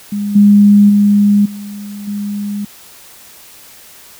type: tone with level steps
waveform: sine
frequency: 204.5 Hz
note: G#3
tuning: 26 cents flat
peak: -15 / -3 / -6 / -24 / -17 dBFS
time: 0.12-2.65 s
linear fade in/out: 5 ms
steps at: 0.35 / 0.89 / 1.45 / 2.07 s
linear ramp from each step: 10 ms
effects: white hiss -39 dBFS RMS until 4.19 s

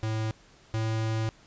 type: tone pair in turn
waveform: square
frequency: 110 / 111.02 Hz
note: A2 / A2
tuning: 0 / +16 cents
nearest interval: unison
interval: 16 cents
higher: second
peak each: -28 / -27 dBFS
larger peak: second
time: 0.03-0.31 / 0.74-1.29 s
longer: second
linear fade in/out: 0 ms
effects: pink hiss -57 dBFS RMS until 1.46 s + resampled to 16000 Hz

